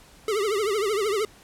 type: tone with vibrato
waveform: square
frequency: 415.3 Hz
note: G#4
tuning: in tune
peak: -23 dBFS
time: 0.28-1.25 s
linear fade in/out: 2 ms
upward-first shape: triangle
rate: 13 Hz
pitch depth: 160 cents each way
effects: pink hiss -52 dBFS RMS until 1.43 s + low-pass 12000 Hz 12 dB/octave